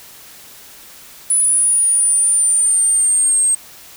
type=exponential sweep; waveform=sine; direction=down; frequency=10000 to 8372 Hz; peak=-11 dBFS; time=1.3-3.55 s; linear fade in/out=5 ms; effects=white hiss -40 dBFS RMS until 3.96 s